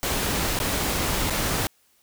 pink noise with dropouts, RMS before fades -25 dBFS, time 0.03-1.67 s, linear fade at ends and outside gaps 0 ms, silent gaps 0.59-0.601 / 1.299-1.305 s, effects white hiss -63 dBFS RMS until 2.02 s

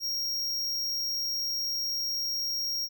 square tone, 5588 Hz, F8, in tune, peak -29 dBFS, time 0-2.89 s, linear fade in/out 50 ms, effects none

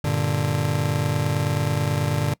40% pulse chord, G minor, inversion none, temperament just, 98 / 117.6 / 147 Hz, G2 / Bb2 / D3, 0 / +16 / +2 cents, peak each -26 / -26 / -22 dBFS, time 0.04-2.34 s, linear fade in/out 5 ms, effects noise-tail reverb RT60 0.1 s tail -22 dB re dry

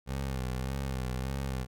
20% pulse tone with vibrato, 65.41 Hz, C2, in tune, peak -27 dBFS, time 0.06-1.67 s, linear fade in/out 50 ms, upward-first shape sine, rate 1.7 Hz, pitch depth 68 cents each way, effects none

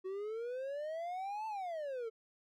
triangle exponential two-way sweep, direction up then down, 370 to 891 to 437.5 Hz, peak -36 dBFS, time 0.04-2.1 s, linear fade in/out 20 ms, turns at 1.47 s, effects none

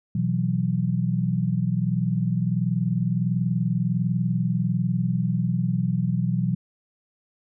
sine chord, B suspended fourth, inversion none, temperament equal, 123.47 / 164.81 / 185 Hz, B2 / E3 / F#3, 0 / 0 / 0 cents, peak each -25 dBFS, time 0.15-6.55 s, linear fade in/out 5 ms, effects none

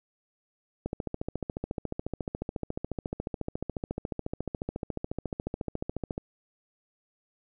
click train, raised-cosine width 2 ms, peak -18 dBFS, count 76, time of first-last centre 0.86-6.179 s, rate 14.1 Hz, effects none

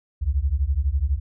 sine beating tone pair, 63.7 / 75.7 Hz, C2 / D#2, -46 / -47 cents, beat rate 12 Hz, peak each -22 dBFS, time 0.21-1.2 s, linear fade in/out 20 ms, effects none

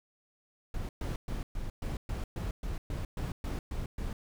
brown noise bursts, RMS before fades -35 dBFS, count 13, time 0.74-4.13 s, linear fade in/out 2 ms, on 150 ms, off 120 ms, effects none

